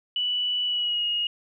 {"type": "tone with pitch glide", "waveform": "sine", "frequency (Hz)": [2960, 2872], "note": ["F#7", "F7"], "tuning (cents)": [0, 48], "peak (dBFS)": -23, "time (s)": [0.16, 1.27], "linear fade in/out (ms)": 2, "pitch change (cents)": -52, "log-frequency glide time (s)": [0.65, 1.05], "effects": []}